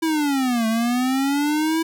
square linear two-way sweep, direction down then up, 328.9 to 220 to 328.9 Hz, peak -19 dBFS, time 0.02-1.83 s, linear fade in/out 10 ms, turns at 0.67 s, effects none

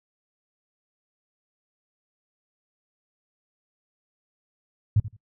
sine tone with echo, 105.6 Hz, G#2, 29 cents sharp, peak -15 dBFS, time 4.96-5 s, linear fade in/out 5 ms, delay 83 ms, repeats 2, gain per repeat -15 dB, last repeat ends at 5.166 s, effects noise-tail reverb RT60 0.1 s tail -23 dB re dry

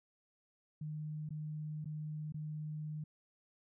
sine tone with dropouts, 152.8 Hz, D#3, 31 cents flat, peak -39 dBFS, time 0.81-3.04 s, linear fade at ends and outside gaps 5 ms, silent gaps 1.291-1.305 / 1.845-1.856 / 2.323-2.342 s, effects none

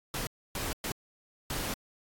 pink noise bursts at uneven times, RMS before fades -34 dBFS, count 4, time 0.14-0.27 / 0.55-0.73 / 0.84-0.92 / 1.5-1.74 s, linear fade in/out 2 ms, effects AAC 64 kbps

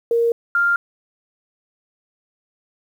sine tone pair in turn, 466.2 / 1397 Hz, A#4 / F6, 0 / 0 cents, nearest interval octave + perfect fifth, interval 1900 cents, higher second, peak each -14 dBFS, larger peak neither, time 0.11-0.32 / 0.55-0.76 s, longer neither, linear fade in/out 2 ms, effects 8-bit

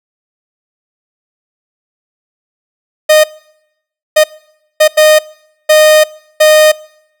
45% pulse tone bursts at uneven times, 616 Hz, D#5, 17 cents flat, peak -3 dBFS, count 6, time 3.09-3.24 / 4.16-4.24 / 4.8-4.88 / 4.97-5.19 / 5.69-6.04 / 6.4-6.72 s, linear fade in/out 10 ms, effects noise-tail reverb RT60 0.8 s tail -23 dB re dry

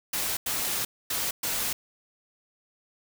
white noise bursts at uneven times, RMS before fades -29 dBFS, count 4, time 0.13-0.37 / 0.46-0.85 / 1.1-1.31 / 1.43-1.73 s, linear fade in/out 5 ms, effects none

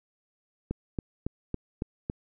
click train, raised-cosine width 3 ms, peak -17 dBFS, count 6, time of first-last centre 0.71-2.099 s, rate 3.6 Hz, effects none

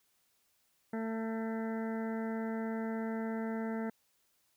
harmonic tone, 223.6 Hz, A3, 28 cents sharp, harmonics 1 / 2 / 3 / 4 / 6 / 7 / 8 / 9, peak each -35 / -41 / -45 / -47 / -51 / -52 / -53 / -54 dBFS, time 0.93-3.9 s, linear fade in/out 5 ms, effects white hiss -74 dBFS RMS until 4.56 s

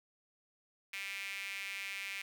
sawtooth tone with high-pass filter, 196.6 Hz, G3, 5 cents sharp, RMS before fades -42 dBFS, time 0.93-2.22 s, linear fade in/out 5 ms, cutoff 2300 Hz, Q 5.1, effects none

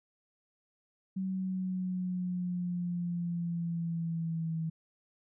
sine exponential sweep, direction down, 190 to 161.2 Hz, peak -31 dBFS, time 1.16-4.7 s, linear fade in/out 10 ms, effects none

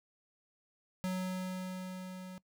square tone with level ramp, 185 Hz, F#3, in tune, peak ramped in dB -33 to -45 dBFS, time 1.04-2.38 s, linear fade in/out 0 ms, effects noise-tail reverb RT60 0.1 s tail -21 dB re dry

